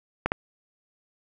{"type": "clicks", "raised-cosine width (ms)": 0.5, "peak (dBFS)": -8, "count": 2, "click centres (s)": [0.26, 0.319], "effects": []}